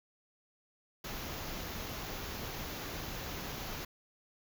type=band-stop noise; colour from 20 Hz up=pink; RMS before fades=-41 dBFS; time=1.04-3.85 s; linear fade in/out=5 ms; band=7000 to 11000 Hz; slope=96 dB/octave; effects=none